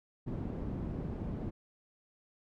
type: low-pass noise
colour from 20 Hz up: white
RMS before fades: -38 dBFS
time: 0.26-1.51 s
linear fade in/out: 20 ms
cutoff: 230 Hz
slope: 12 dB/octave
effects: none